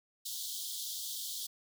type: high-pass noise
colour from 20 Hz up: pink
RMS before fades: -40 dBFS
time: 0.25-1.47 s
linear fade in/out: 10 ms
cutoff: 3200 Hz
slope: 96 dB/octave
effects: none